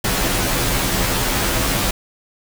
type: noise with comb filter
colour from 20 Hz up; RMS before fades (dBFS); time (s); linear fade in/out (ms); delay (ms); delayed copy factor
pink; -19; 0.04-1.91; 5; 13; -0.95
effects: none